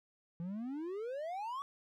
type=exponential sweep; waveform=triangle; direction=up; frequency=164.81 to 1151 Hz; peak=-36 dBFS; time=0.4-1.62 s; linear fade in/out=0 ms; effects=none